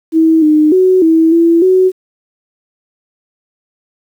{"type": "tone with pitch steps", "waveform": "sine", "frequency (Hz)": [322.2, 305.6, 371.9, 323.9, 335, 372.6], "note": ["E4", "D#4", "F#4", "E4", "E4", "F#4"], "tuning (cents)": [-39, -31, 9, -30, 28, 12], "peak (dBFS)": -5, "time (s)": [0.12, 1.92], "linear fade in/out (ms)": 50, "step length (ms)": 300, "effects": ["7-bit"]}